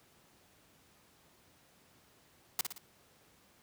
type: noise with echo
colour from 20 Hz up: white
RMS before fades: -31 dBFS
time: 2.59-2.61 s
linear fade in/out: 2 ms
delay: 57 ms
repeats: 3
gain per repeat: -6 dB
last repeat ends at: 2.781 s
effects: pink hiss -65 dBFS RMS until 3.62 s + high-pass 80 Hz 12 dB/octave